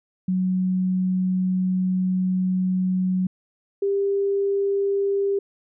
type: tone pair in turn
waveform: sine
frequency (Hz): 185 / 397.5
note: F#3 / G4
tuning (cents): 0 / +24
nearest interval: octave + minor second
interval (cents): 1324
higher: second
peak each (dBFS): -19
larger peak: neither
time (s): 0.28-3.27 / 3.82-5.39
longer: first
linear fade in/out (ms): 5
effects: none